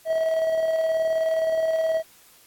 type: tone with tremolo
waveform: triangle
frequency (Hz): 645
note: E5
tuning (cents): -38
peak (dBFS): -17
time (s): 0.05-2.03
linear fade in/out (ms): 50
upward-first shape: square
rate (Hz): 19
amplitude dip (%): 30
effects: white hiss -54 dBFS RMS until 2.46 s + AAC 64 kbps